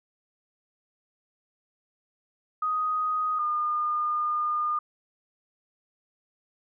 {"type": "tone pair in turn", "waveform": "sine", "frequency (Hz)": [1248, 1215.3], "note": ["D#6", "D#6"], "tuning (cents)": [5, -41], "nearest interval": "unison", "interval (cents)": 46, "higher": "first", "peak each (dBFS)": -24, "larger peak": "neither", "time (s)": [[2.62, 3.39], [3.39, 4.79]], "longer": "second", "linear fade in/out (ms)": 5, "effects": []}